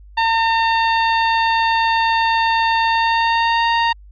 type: tone with pitch glide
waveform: sawtooth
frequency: 908 to 926.5 Hz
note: A#5 to A#5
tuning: -46 to -11 cents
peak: -10 dBFS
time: 0.17-3.93 s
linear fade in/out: 10 ms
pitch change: +35 cents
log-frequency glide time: 2.85-3.68 s
effects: added 50 Hz sine -39 dBFS peak until 4.11 s + resampled to 11025 Hz